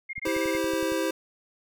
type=tone bursts; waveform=sine; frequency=2129 Hz; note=C7; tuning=30 cents sharp; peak=-31 dBFS; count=8; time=0.09-0.574 s; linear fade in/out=10 ms; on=43 ms; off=20 ms
type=click train; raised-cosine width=5 ms; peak=-32 dBFS; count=9; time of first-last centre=0.18-0.921 s; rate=10.8 Hz
type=chord; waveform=square; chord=C major; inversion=first; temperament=equal with one note detuned; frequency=326 / 392 / 523.3 Hz; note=E4 / G4 / C5; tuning=-19 / 0 / 0 cents; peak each=-29 / -32 / -30 dBFS; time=0.25-1.11 s; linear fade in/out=5 ms
effects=none